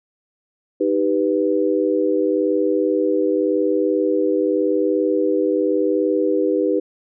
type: chord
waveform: sine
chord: Eb augmented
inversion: none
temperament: equal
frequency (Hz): 311.1 / 392 / 493.9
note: Eb4 / G4 / B4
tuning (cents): 0 / 0 / 0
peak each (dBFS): -20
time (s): 0.8-6.8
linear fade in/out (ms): 10
effects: none